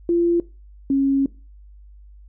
sine tone pair in turn, 342.9 / 273.7 Hz, F4 / C#4, -32 / -22 cents, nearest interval major third, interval 390 cents, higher first, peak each -15 dBFS, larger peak neither, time 0.09-0.4 / 0.9-1.26 s, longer second, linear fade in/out 2 ms, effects noise-tail reverb RT60 0.3 s tail -20 dB re dry + added 50 Hz sine -42 dBFS peak until 2.28 s

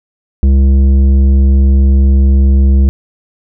triangle tone with tanh clipping, 67.6 Hz, C#2, 43 cents flat, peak -6 dBFS, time 0.43-2.89 s, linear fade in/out 0 ms, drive 14 dB, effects none

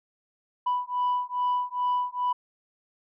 sine beating tone pair, 987.8 / 990.2 Hz, B5 / B5, 0 / +4 cents, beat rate 2.4 Hz, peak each -26 dBFS, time 0.66-2.33 s, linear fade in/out 10 ms, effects tanh soft clip ceiling -20 dBFS

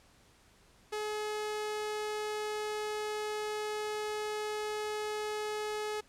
sawtooth tone, 424.4 Hz, G#4, 38 cents sharp, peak -30 dBFS, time 0.92-6.01 s, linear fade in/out 10 ms, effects pink hiss -63 dBFS RMS until 6.08 s + low-pass 10000 Hz 12 dB/octave

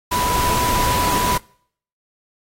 sine tone in noise, 988 Hz, B5, in tune, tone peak -19 dBFS, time 0.11-1.38 s, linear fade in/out 10 ms, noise pink, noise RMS -22 dBFS, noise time 0.11-1.38 s, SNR 0 dB, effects noise-tail reverb RT60 0.6 s tail -25 dB re dry + AAC 48 kbps

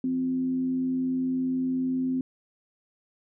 sine tone with frequency modulation, 258.6 Hz, C4, 20 cents flat, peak -24 dBFS, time 0.04-2.21 s, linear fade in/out 2 ms, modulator 90.2 Hz, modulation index 0.24, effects none

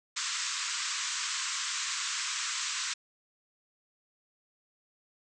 white band-pass noise, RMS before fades -34 dBFS, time 0.16-2.94 s, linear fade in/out 10 ms, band 1000 to 8000 Hz, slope 96 dB/octave, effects none

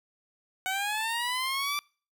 15% pulse linear sweep, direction up, 745 to 1176 Hz, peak -22 dBFS, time 0.66-1.79 s, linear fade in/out 0 ms, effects noise-tail reverb RT60 0.4 s tail -26 dB re dry

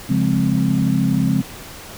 sine chord, Db major seventh, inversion none, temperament equal with one note detuned, 138.59 / 175.52 / 207.7 / 261.6 Hz, Db3 / F3 / Ab3 / C4, 0 / +9 / 0 / 0 cents, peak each -20 dBFS, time 0.09-1.42 s, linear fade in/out 10 ms, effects pink hiss -36 dBFS RMS until 1.97 s

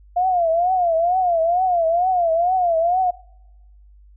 sine tone with vibrato, 698.5 Hz, F5, in tune, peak -15 dBFS, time 0.16-3.11 s, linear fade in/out 10 ms, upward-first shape triangle, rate 2.2 Hz, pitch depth 150 cents each way, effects noise-tail reverb RT60 1.0 s tail -25 dB re dry + added 50 Hz sine -45 dBFS peak until 4.16 s

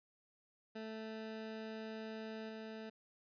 20% pulse tone with level steps, 220 Hz, A3, in tune, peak -39 / -41 dBFS, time 0.75-2.9 s, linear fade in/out 10 ms, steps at 2.49 s, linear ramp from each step 2 ms, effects resampled to 11025 Hz

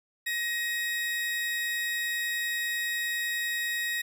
35% pulse tone pair together, 1889 / 2533 Hz, A#6 / D#7, +22 / +30 cents, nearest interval perfect fourth, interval 508 cents, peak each -27 / -39 dBFS, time 0.26-4.02 s, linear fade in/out 10 ms, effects none

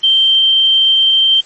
sine tone, 3136 Hz, G7, in tune, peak -7 dBFS, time 0.03-1.41 s, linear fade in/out 10 ms, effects white hiss -42 dBFS RMS until 1.45 s + MP3 32 kbps

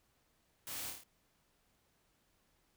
white noise with echo, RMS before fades -45 dBFS, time 0.67-0.9 s, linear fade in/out 0 ms, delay 27 ms, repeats 5, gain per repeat -3 dB, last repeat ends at 1.035 s, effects pink hiss -75 dBFS RMS until 2.76 s

